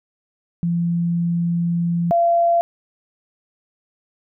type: tone pair in turn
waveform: sine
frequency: 170.9 / 683.6 Hz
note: F3 / F5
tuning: -37 / -37 cents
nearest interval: 2 octaves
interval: 2400 cents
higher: second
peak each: -17 / -13 dBFS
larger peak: second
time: 0.63-2.11 / 2.11-2.61 s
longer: first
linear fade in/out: 0 ms
effects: none